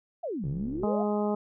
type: exponential two-way sweep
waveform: sine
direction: down then up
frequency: 740 to 130.81 to 740 Hz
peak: -30 dBFS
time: 0.23-1.03 s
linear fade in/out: 10 ms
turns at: 0.48 s
type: click train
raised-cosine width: 3 ms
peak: -28 dBFS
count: 29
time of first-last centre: 0.44-0.841 s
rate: 69.8 Hz
type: harmonic tone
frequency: 208.4 Hz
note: G#3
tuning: 6 cents sharp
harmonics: 1 / 2 / 3 / 4 / 5 / 6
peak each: -28 / -30 / -33 / -35 / -41 / -42 dBFS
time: 0.83-1.35 s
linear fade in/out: 5 ms
effects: none